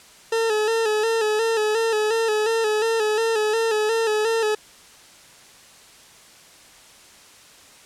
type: tone with vibrato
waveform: 40% pulse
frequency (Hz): 440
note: A4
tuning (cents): 0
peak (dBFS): -18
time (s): 0.32-4.55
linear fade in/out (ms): 5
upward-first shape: square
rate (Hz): 2.8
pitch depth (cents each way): 53
effects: white hiss -48 dBFS RMS until 7.85 s + low-pass 9000 Hz 12 dB/octave

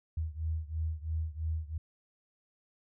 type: beating tone pair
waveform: sine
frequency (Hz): 78.6 / 81.6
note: D#2 / E2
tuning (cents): +18 / -17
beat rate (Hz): 3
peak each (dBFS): -34 / -36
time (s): 0.17-1.78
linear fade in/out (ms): 5
effects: none

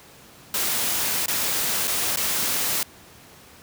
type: noise with dropouts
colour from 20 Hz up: white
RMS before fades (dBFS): -24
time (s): 0.54-2.83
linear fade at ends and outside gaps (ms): 2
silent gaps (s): 1.26-1.281 / 1.873-1.877 / 2.16-2.171
effects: pink hiss -48 dBFS RMS until 3.62 s + high-pass 80 Hz 12 dB/octave

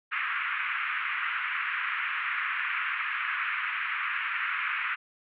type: band-pass noise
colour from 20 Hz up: pink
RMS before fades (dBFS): -31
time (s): 0.11-4.96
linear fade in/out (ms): 20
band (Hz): 1200 to 2600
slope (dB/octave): 48
effects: none

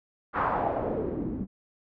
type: noise with low-pass filter sweep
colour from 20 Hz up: white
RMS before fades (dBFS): -29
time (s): 0.33-1.47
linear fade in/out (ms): 50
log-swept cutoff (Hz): 1300 to 200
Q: 2.8
effects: low-pass 2000 Hz 12 dB/octave

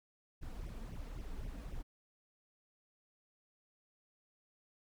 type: noise with flanger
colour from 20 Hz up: brown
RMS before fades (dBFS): -44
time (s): 0.41-1.83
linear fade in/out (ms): 20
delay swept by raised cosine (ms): 0.33 to 4.43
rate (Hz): 3.8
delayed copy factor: +0.85
effects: none

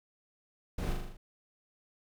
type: noise with echo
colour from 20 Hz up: brown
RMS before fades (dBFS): -34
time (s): 0.78-0.93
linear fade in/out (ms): 5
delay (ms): 40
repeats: 6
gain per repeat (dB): -3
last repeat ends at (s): 1.17
effects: none

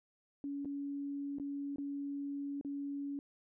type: tone with dropouts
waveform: sine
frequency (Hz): 282.2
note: C#4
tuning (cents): +31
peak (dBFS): -37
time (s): 0.44-3.19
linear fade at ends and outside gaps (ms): 1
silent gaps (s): 0.648-0.655 / 1.385-1.398 / 1.76-1.783 / 2.612-2.648
effects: none

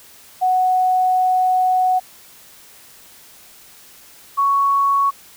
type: tone pair in turn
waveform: sine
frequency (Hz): 740 / 1113.2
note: F#5 / C#6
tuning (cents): 0 / +7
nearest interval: perfect fifth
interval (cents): 707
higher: second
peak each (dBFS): -13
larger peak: neither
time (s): 0.41-2 / 4.37-5.11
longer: first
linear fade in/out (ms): 20
effects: white hiss -45 dBFS RMS until 5.36 s

